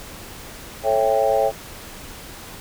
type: chord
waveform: sine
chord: A dominant seventh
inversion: none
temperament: just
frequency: 440 / 550 / 660 / 792 Hz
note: A4 / C#5 / E5 / G5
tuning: 0 / -14 / +2 / +18 cents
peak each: -23 / -19 / -21 / -21 dBFS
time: 0.83-1.52 s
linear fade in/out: 50 ms
effects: tanh soft clip ceiling -5 dBFS + pink hiss -38 dBFS RMS until 2.6 s